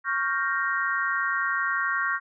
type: chord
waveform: sine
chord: G half-diminished seventh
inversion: second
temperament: equal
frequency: 1108.7 / 1396.9 / 1568 / 1864.7 Hz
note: Db6 / F6 / G6 / Bb6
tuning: 0 / 0 / 0 / 0 cents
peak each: -29 dBFS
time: 0.04-2.2 s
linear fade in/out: 50 ms
effects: none